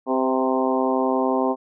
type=harmonic tone with a mistuned harmonic; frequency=130.81 Hz; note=C3; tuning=in tune; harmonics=2 / 3 / 4 / 5 / 6 / 7 / 8; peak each=-23 / -25 / -26 / -27 / -28 / -28 / -29 dBFS; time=0.06-1.56 s; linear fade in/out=50 ms; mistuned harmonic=4; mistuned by=-22 cents; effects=none